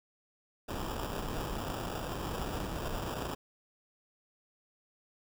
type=noise with sample-and-hold; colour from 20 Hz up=pink; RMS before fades=-37 dBFS; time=0.68-3.35 s; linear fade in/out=10 ms; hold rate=2100 Hz; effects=none